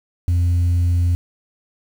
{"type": "tone", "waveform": "sine", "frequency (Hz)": 87.31, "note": "F2", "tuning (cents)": 0, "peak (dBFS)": -11, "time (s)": [0.28, 1.15], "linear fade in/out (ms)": 0, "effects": ["tanh soft clip ceiling -13 dBFS", "7-bit"]}